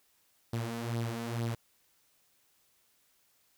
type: tone with flanger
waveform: sawtooth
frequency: 116.5 Hz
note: A#2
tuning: 1 cent flat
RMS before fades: -35 dBFS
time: 0.53-1.55 s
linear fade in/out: 5 ms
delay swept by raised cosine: 0.2 to 4.6 ms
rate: 2.2 Hz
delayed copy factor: +0.6
effects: white hiss -70 dBFS RMS until 3.57 s